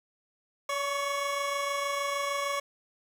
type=tone pair together; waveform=25% pulse; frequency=567.6 / 1108.7 Hz; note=C#5 / C#6; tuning=+41 / 0 cents; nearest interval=octave; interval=1159 cents; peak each=-28 / -28 dBFS; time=0.69-2.6 s; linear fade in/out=5 ms; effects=low-pass 10000 Hz 12 dB/octave + 8-bit